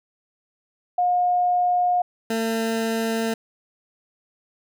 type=tone pair in turn; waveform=sine / 20% pulse; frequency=716 / 225.5 Hz; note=F5 / A3; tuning=+43 / +43 cents; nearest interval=octave + minor sixth; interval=2000 cents; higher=first; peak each=-17 dBFS; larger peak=neither; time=0.98-2.02 / 2.3-3.34 s; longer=neither; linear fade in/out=5 ms; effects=none